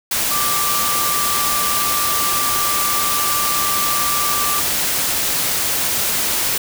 sine tone in noise, 1174.7 Hz, D6, in tune, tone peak -21 dBFS, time 0.31-4.6 s, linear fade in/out 5 ms, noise white, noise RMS -19 dBFS, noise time 0.11-6.58 s, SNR -5 dB, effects none

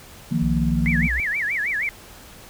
sine chord, Eb suspended second, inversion none, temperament equal, 155.56 / 174.61 / 233.1 Hz, Eb3 / F3 / Bb3, 0 / 0 / 0 cents, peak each -23 dBFS, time 0.31-1.08 s, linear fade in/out 10 ms
sine tone, 61.74 Hz, B1, in tune, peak -24 dBFS, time 0.42-1.2 s, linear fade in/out 0 ms
sine tone with vibrato, 1975.5 Hz, B6, in tune, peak -21 dBFS, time 0.86-1.89 s, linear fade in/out 0 ms, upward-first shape sine, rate 6.3 Hz, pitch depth 300 cents each way
effects pink hiss -44 dBFS RMS until 2.49 s

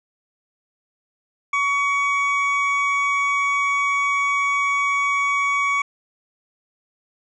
triangle tone pair together, 1126 / 2252 Hz, C#6 / C#7, +27 / +27 cents, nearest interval octave, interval 1200 cents, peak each -19 dBFS, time 1.53-5.82 s, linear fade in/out 5 ms, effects resampled to 22050 Hz

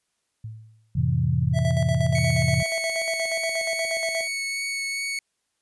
sine tone with exponential decay, 110.1 Hz, A2, 2 cents sharp, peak -30 dBFS, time 0.44-1 s, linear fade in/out 5 ms, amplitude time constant 120 ms
sine chord, F major seventh, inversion none, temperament equal, 87.31 / 110 / 130.81 / 164.81 Hz, F2 / A2 / C3 / E3, 0 / 0 / 0 / 0 cents, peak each -27 / -27 / -22 / -26 dBFS, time 0.95-2.63 s, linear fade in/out 10 ms
square tone with tremolo, 659.3 Hz, E5, in tune, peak -26 dBFS, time 1.53-4.28 s, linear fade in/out 50 ms, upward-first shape square, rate 8.4 Hz, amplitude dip 60%
sawtooth tone with vibrato, 2217 Hz, C#7, in tune, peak -23 dBFS, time 2.15-5.19 s, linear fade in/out 2 ms, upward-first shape triangle, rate 2.5 Hz, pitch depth 11 cents each way
effects white hiss -75 dBFS RMS until 5.61 s + resampled to 24000 Hz

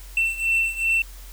triangle beating tone pair, 2688 / 2690.6 Hz, E7 / E7, +33 / +35 cents, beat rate 2.6 Hz, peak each -20 / -23 dBFS, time 0.17-1.02 s, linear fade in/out 2 ms, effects added 45 Hz sine -38 dBFS peak until 1.32 s + white hiss -47 dBFS RMS until 1.32 s

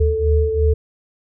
sine tone cluster, 74.6 / 77.5 / 440.4 Hz, D2 / D#2 / A4, +28 / -6 / +2 cents, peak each -18 dBFS, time 0-0.74 s, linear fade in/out 10 ms, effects none

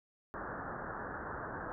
white low-pass noise, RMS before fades -42 dBFS, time 0.34-1.72 s, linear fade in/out 0 ms, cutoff 1700 Hz, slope 96 dB/octave, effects none

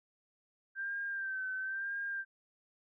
sine tone with vibrato, 1568 Hz, G6, in tune, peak -35 dBFS, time 0.75-2.25 s, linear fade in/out 50 ms, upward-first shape sine, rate 1 Hz, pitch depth 49 cents each way, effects none

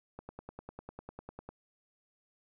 click train, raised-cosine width 1 ms, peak -30 dBFS, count 14, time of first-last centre 0.19-1.49 s, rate 10 Hz, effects none

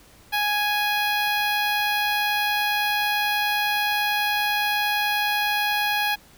10% pulse tone with notch filter, 830.6 Hz, G#5, in tune, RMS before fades -23 dBFS, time 0.32-6.16 s, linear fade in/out 20 ms, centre 7400 Hz, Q 0.51, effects pink hiss -52 dBFS RMS until 6.37 s

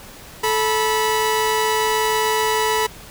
sawtooth tone pair together, 436.1 / 979 Hz, A4 / B5, -15 / -15 cents, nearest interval octave + major second, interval 1400 cents, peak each -16 dBFS, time 0.43-2.87 s, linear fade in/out 10 ms, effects pink hiss -40 dBFS RMS until 3.1 s

